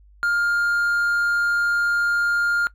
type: tone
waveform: triangle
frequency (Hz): 1407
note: F6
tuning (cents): +12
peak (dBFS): -16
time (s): 0.23-2.67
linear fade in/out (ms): 0
effects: noise-tail reverb RT60 0.1 s tail -19 dB re dry + added 50 Hz sine -48 dBFS peak until 2.74 s